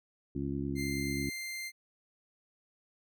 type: harmonic tone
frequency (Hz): 69.4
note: C#2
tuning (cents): +3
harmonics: 1 / 2 / 3 / 4 / 5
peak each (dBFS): -41 / -38 / -40 / -36 / -40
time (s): 0.35-1.3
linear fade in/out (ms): 5
type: tone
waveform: sawtooth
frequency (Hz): 2093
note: C7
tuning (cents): 0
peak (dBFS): -34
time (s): 0.75-1.72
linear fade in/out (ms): 50
effects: none